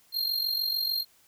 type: tone with amplitude modulation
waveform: square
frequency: 4207 Hz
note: C8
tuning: 9 cents sharp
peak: -24 dBFS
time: 0.12-1.05 s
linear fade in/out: 50 ms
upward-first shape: sine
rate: 46.7 Hz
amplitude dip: 65%
effects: white hiss -62 dBFS RMS until 1.27 s